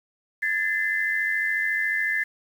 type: tone cluster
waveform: sine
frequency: 1674 / 1768 / 2057 Hz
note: G#6 / A6 / C7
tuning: +13 / +8 / -30 cents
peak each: -30 / -25 / -26 dBFS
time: 0.42-2.24 s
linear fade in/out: 10 ms
effects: 8-bit